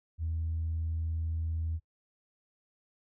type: tone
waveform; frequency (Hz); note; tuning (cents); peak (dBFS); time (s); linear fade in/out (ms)
sine; 81.2; E2; -26; -29; 0.18-1.8; 50
effects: noise-tail reverb RT60 0.1 s tail -24 dB re dry + tanh soft clip ceiling -26 dBFS